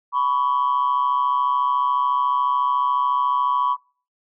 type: tone pair together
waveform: sine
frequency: 991 / 1125 Hz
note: B5 / C#6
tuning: +6 / +25 cents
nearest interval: major second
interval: 219 cents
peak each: -19 / -19 dBFS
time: 0.12-3.77 s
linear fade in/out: 50 ms
effects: noise-tail reverb RT60 0.4 s tail -23 dB re dry + tanh soft clip ceiling -12 dBFS